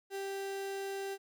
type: tone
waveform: 35% pulse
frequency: 392 Hz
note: G4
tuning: in tune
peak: -35 dBFS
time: 0.1-1.18 s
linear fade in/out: 50 ms
effects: none